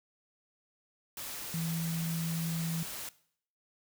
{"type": "tone in noise", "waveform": "sine", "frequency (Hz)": 164.81, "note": "E3", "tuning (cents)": 0, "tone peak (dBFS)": -32, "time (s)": [1.54, 2.83], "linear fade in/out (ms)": 2, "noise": "white", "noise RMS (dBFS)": -41, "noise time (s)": [1.17, 3.09], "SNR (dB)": 6, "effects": ["noise-tail reverb RT60 0.6 s tail -19 dB re dry"]}